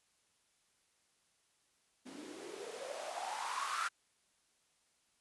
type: noise with band-pass filter sweep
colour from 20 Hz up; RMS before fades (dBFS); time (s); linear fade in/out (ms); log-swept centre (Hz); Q
blue; -42; 2.05-3.89; 20; 250 to 1400; 7.4
effects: white hiss -75 dBFS RMS until 5.2 s + resampled to 24000 Hz